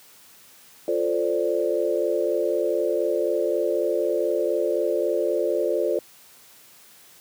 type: chord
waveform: sine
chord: D minor seventh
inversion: first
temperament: equal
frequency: 349.2 / 440 / 523.3 / 587.3 Hz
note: F4 / A4 / C5 / D5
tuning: 0 / 0 / 0 / 0 cents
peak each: -26 dBFS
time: 0.88-5.99 s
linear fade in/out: 2 ms
effects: white hiss -51 dBFS RMS until 7.2 s + high-pass 100 Hz 12 dB/octave